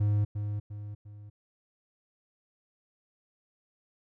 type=tone with echo; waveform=triangle; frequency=103.83 Hz; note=G#2; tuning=in tune; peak=-21 dBFS; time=0-0.25 s; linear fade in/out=10 ms; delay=350 ms; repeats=3; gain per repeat=-7 dB; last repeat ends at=1.3 s; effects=none